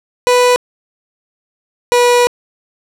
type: tone pair in turn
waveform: 30% pulse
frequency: 493.9 / 486.5 Hz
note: B4 / B4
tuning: 0 / -26 cents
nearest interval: unison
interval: 26 cents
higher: first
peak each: -5 dBFS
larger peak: neither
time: 0.27-0.56 / 1.92-2.27 s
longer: second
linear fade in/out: 0 ms
effects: low-pass 11000 Hz 12 dB/octave + 7-bit